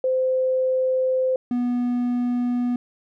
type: tone pair in turn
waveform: sine / triangle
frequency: 517 / 244.4 Hz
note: C5 / B3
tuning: -21 / -18 cents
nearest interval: octave + minor second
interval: 1297 cents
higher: first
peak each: -18 dBFS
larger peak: neither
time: 0.04-1.36 / 1.51-2.76 s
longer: first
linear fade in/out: 2 ms
effects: none